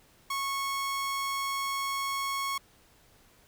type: tone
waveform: sawtooth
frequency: 1100 Hz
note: C#6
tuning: 14 cents flat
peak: -26 dBFS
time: 0.3-2.58 s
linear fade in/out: 5 ms
effects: pink hiss -61 dBFS RMS until 3.47 s